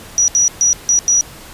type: tone bursts at uneven times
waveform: sine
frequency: 5830 Hz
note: F#8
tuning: 26 cents flat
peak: -9 dBFS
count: 5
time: 0.18-0.28 / 0.35-0.48 / 0.61-0.73 / 0.89-0.99 / 1.08-1.21 s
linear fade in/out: 0 ms
effects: pink hiss -36 dBFS RMS until 1.53 s + resampled to 32000 Hz